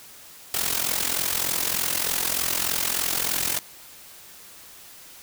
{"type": "noise with amplitude modulation", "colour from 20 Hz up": "white", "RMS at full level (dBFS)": -22, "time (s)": [0.54, 3.59], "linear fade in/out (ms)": 2, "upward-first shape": "sine", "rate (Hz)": 43.3, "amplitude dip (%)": 75, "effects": ["white hiss -46 dBFS RMS until 5.22 s"]}